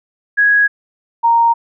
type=tone pair in turn; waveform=sine; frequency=1661.2 / 929.4 Hz; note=G#6 / A#5; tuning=0 / -5 cents; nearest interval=minor seventh; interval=1005 cents; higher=first; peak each=-8 dBFS; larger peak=neither; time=0.37-0.68 / 1.23-1.54 s; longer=neither; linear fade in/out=20 ms; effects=none